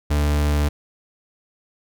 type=tone; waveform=40% pulse; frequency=73.6 Hz; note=D2; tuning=4 cents sharp; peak=-16 dBFS; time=0.1-0.69 s; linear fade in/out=10 ms; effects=none